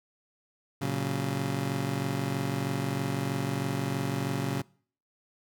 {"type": "chord", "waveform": "25% pulse", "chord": "F# major", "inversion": "first", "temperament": "just", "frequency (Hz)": [115.62, 138.75, 185], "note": ["A#2", "C#3", "F#3"], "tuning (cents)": [-14, 2, 0], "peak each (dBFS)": [-31, -27, -31], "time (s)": [0.81, 4.62], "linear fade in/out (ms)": 10, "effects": ["noise-tail reverb RT60 0.5 s tail -24 dB re dry"]}